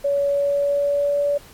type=tone with pitch glide; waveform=sine; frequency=565 to 574.9 Hz; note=C#5 to D5; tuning=+33 to -37 cents; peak=-17 dBFS; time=0.04-1.38 s; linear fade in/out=10 ms; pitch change=+30 cents; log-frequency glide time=0.24-1.25 s; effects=pink hiss -47 dBFS RMS until 1.53 s + AAC 64 kbps